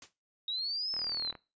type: noise with exponential decay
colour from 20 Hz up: white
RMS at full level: -42 dBFS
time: 0.02-0.13 s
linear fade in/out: 2 ms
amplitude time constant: 22 ms
type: linear two-way sweep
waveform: sine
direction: up then down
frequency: 3752 to 5274 to 3941 Hz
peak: -32 dBFS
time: 0.48-1.31 s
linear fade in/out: 2 ms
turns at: 0.92 s
type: click train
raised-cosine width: 0.5 ms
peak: -31 dBFS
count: 17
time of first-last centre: 0.94-1.352 s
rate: 38.8 Hz
effects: noise-tail reverb RT60 0.3 s tail -21 dB re dry + resampled to 16000 Hz